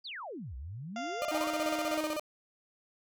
sine exponential two-way sweep, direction down then up, 4978 to 59.4 to 1359 Hz, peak -39 dBFS, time 0.04-1.51 s, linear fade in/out 20 ms, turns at 0.56 s
harmonic tone, 696 Hz, F5, 6 cents flat, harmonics 1 / 2 / 3 / 4 / 5 / 7 / 8 / 9 / 10, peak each -37 / -43 / -47 / -49 / -51 / -54 / -55 / -56 / -57 dBFS, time 0.96-1.97 s, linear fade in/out 2 ms
35% pulse tone bursts, 605 Hz, D#5, 49 cents flat, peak -30 dBFS, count 16, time 1.22-2.196 s, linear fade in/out 0 ms, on 31 ms, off 32 ms
sawtooth tone with tremolo, 311.1 Hz, D#4, in tune, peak -29 dBFS, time 1.31-2.17 s, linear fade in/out 10 ms, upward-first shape sine, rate 3.3 Hz, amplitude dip 25%
effects none

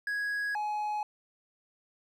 triangle tone pair in turn, 1661.2 / 842.2 Hz, G#6 / G#5, 0 / +24 cents, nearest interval octave, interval 1176 cents, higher first, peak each -28 dBFS, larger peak neither, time 0.07-0.55 / 0.55-1.03 s, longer neither, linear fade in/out 2 ms, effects none

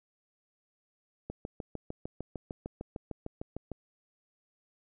click train, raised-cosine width 2 ms, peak -24 dBFS, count 17, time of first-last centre 1.3-3.717 s, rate 6.62 Hz, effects none

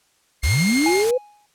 sawtooth tone with tremolo, 2127 Hz, C7, 28 cents sharp, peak -18 dBFS, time 0.42-1.05 s, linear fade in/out 50 ms, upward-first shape square, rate 12 Hz, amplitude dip 25%
white noise, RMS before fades -28 dBFS, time 0.43-1.11 s, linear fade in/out 5 ms
sine linear sweep, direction up, 52.1 to 519 Hz, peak -16 dBFS, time 0.43-1.18 s, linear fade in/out 10 ms
triangle tone with exponential decay, 830.6 Hz, G#5, in tune, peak -17 dBFS, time 0.86-1.46 s, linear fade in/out 1 ms, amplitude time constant 130 ms
effects white hiss -62 dBFS RMS until 1.54 s + low-pass 10000 Hz 12 dB/octave

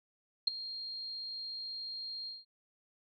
sine tone with ADSR envelope, 4219 Hz, C8, 14 cents sharp, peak -21 dBFS, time 0.47-2.45 s, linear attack 8 ms, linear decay 7 ms, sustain -18 dB, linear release 180 ms, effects none

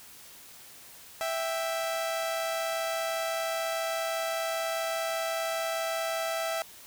sawtooth tone pair together, 659 / 784 Hz, E5 / G5, -1 / 0 cents, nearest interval minor third, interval 301 cents, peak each -26 / -33 dBFS, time 1.21-6.62 s, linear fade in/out 0 ms, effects white hiss -50 dBFS RMS until 6.86 s

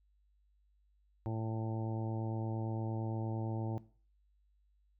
harmonic tone, 111.4 Hz, A2, 22 cents sharp, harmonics 1 / 2 / 3 / 4 / 5 / 6 / 7 / 8, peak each -36 / -44 / -42 / -50 / -49 / -53 / -49 / -51 dBFS, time 1.26-3.78 s, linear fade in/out 0 ms, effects noise-tail reverb RT60 0.4 s tail -17 dB re dry + added 50 Hz sine -68 dBFS peak until 4.99 s

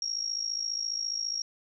sine tone with amplitude modulation, 5588 Hz, F8, in tune, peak -26 dBFS, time 0.02-1.42 s, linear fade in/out 2 ms, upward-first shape sine, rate 54.7 Hz, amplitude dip 80%, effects none

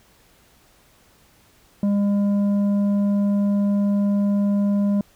sine tone with tanh clipping, 202.2 Hz, G#3, 46 cents flat, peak -18 dBFS, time 1.83-5.01 s, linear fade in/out 2 ms, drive 7 dB, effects pink hiss -56 dBFS RMS until 5.15 s

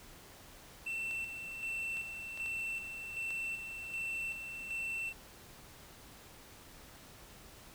triangle tone with tremolo, 2687 Hz, E7, 33 cents sharp, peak -34 dBFS, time 0.86-5.13 s, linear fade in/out 10 ms, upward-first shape square, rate 1.3 Hz, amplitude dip 50%
clicks, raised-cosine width 0.2 ms, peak -31 dBFS, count 5, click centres 1.111 / 1.97 / 2.375 / 2.461 / 3.306 s
effects pink hiss -55 dBFS RMS until 7.74 s

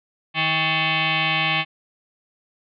sine tone with frequency modulation, 157.8 Hz, D#3, 25 cents sharp, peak -18 dBFS, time 0.34-1.65 s, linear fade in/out 50 ms, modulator 478 Hz, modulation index 6.6, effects none

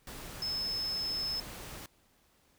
sine tone in noise, 5210 Hz, E8, 21 cents flat, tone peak -32 dBFS, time 0.42-1.4 s, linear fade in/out 2 ms, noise pink, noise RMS -45 dBFS, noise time 0.07-1.86 s, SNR +10 dB, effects pink hiss -68 dBFS RMS until 2.58 s

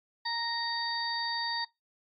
harmonic tone with a mistuned harmonic, 932.3 Hz, A#5, in tune, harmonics 1 / 2 / 4 / 5, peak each -35 / -37 / -40 / -34 dBFS, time 0.25-1.65 s, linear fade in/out 10 ms, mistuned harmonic 5, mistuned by -20 cents, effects noise-tail reverb RT60 0.2 s tail -22 dB re dry + AAC 48 kbps

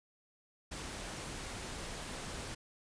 pink noise, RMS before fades -43 dBFS, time 0.71-2.55 s, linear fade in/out 10 ms, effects resampled to 22050 Hz

